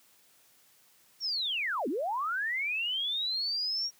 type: linear two-way sweep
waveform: sine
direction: down then up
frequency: 5670 to 230 to 5670 Hz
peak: -29 dBFS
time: 1.2-3.91 s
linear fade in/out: 50 ms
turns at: 1.88 s
effects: white hiss -63 dBFS RMS until 3.99 s + high-pass 100 Hz 12 dB/octave